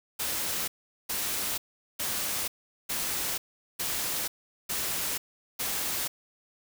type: noise bursts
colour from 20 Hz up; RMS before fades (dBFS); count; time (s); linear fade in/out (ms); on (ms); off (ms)
white; -31; 7; 0.19-6.08; 10; 490; 410
effects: none